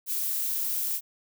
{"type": "noise", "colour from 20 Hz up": "violet", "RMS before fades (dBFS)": -29, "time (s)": [0.06, 1.01], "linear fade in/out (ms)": 50, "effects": []}